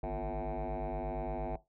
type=tone with frequency modulation; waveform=sine; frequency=349.2 Hz; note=F4; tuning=in tune; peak=-31 dBFS; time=0.03-1.56 s; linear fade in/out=5 ms; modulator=101 Hz; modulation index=4.6; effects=noise-tail reverb RT60 0.2 s tail -18 dB re dry + tanh soft clip ceiling -33 dBFS